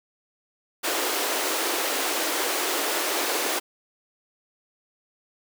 pink high-pass noise, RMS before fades -26 dBFS, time 0.83-3.6 s, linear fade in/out 20 ms, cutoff 300 Hz, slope 48 dB/octave, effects none

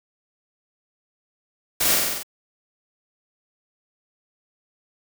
white noise with echo, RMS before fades -21 dBFS, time 1.8-1.95 s, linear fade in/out 10 ms, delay 47 ms, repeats 6, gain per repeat -2 dB, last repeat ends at 2.232 s, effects none

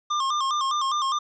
square tone with vibrato, 1134 Hz, C#6, 39 cents sharp, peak -23 dBFS, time 0.1-1.19 s, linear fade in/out 10 ms, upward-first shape square, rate 4.9 Hz, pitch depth 94 cents each way, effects resampled to 16000 Hz + 10-bit

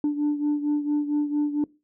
sine beating tone pair, 293.7 / 298.1 Hz, D4 / D4, 0 / +26 cents, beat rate 4.4 Hz, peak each -21 / -26 dBFS, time 0.04-1.64 s, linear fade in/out 2 ms, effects noise-tail reverb RT60 0.3 s tail -24 dB re dry + tanh soft clip ceiling -18 dBFS

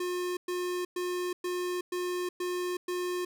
square tone bursts, 358.5 Hz, F4, 45 cents sharp, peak -31 dBFS, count 7, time 0-3.25 s, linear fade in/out 5 ms, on 370 ms, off 110 ms, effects none

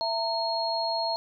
sine tone cluster, 668 / 913 / 4282 Hz, E5 / A#5 / C8, +23 / -36 / +39 cents, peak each -30 dBFS, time 0.01-1.16 s, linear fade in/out 0 ms, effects none

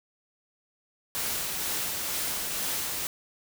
white noise with tremolo, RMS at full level -30 dBFS, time 1.15-3.07 s, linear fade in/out 0 ms, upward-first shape sine, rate 2.1 Hz, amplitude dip 25%, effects none

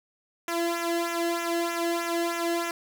sawtooth tone with flanger, 339.5 Hz, F4, 49 cents flat, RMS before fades -28 dBFS, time 0.48-2.71 s, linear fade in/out 2 ms, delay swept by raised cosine 0.22 to 0.87 ms, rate 3.2 Hz, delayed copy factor -0.8, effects none

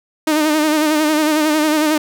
sawtooth tone with vibrato, 306.6 Hz, D#4, 25 cents flat, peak -9 dBFS, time 0.27-1.98 s, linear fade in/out 5 ms, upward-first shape sine, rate 11 Hz, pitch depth 51 cents each way, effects none

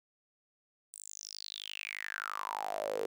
sawtooth tone with high-pass filter sweep, 51.6 Hz, G#1, 10 cents flat, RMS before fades -40 dBFS, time 0.93-3.06 s, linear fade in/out 5 ms, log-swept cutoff 9000 to 430 Hz, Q 9.2, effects none

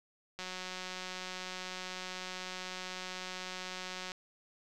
click train, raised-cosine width 0.2 ms, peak -24 dBFS, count 687, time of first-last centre 0.39-4.118 s, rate 184 Hz, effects none

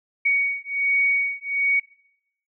sine beating tone pair, 2240 / 2241.3 Hz, C#7 / C#7, +18 / +19 cents, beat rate 1.3 Hz, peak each -22 dBFS, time 0.25-1.8 s, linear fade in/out 10 ms, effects noise-tail reverb RT60 0.7 s tail -20 dB re dry

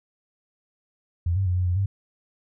sine tone with pitch steps, 86 / 96.7 / 89.7 / 90.8 / 88.8 / 98.1 Hz, F2 / G2 / F2 / F#2 / F2 / G2, -26 / -23 / +47 / -32 / +29 / +2 cents, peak -20 dBFS, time 1.26-1.86 s, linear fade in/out 5 ms, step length 100 ms, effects none

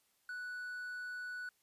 triangle tone, 1480 Hz, F#6, in tune, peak -39 dBFS, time 0.29-1.49 s, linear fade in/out 2 ms, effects white hiss -75 dBFS RMS until 1.62 s + resampled to 32000 Hz

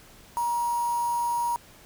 sine tone with quantisation, 950 Hz, A#5, 33 cents sharp, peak -24 dBFS, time 0.37-1.56 s, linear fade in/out 0 ms, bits 6, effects pink hiss -52 dBFS RMS until 1.85 s

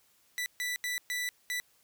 sawtooth tone bursts at uneven times, 1975 Hz, B6, in tune, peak -28 dBFS, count 5, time 0.38-0.46 / 0.6-0.76 / 0.84-0.98 / 1.1-1.29 / 1.5-1.6 s, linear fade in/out 0 ms, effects white hiss -67 dBFS RMS until 1.83 s

